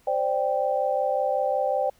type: chord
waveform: sine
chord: C suspended second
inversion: none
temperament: just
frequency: 523.3 / 588.7 / 784.9 Hz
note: C5 / D5 / G5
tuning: 0 / +4 / +2 cents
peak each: -26 dBFS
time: 0.07-1.9 s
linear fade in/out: 5 ms
effects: pink hiss -61 dBFS RMS until 1.99 s